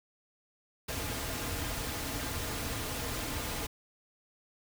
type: noise with comb filter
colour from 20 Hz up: pink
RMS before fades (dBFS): -36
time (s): 0.88-3.67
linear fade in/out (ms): 10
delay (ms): 5.3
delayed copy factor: -0.5
effects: none